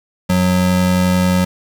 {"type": "tone pair together", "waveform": "square", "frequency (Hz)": [91.25, 182.5], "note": ["F#2", "F#3"], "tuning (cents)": [-24, -24], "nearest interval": "octave", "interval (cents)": 1200, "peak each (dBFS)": [-21, -13], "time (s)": [0.29, 1.45], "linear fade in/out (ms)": 10, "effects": ["7-bit"]}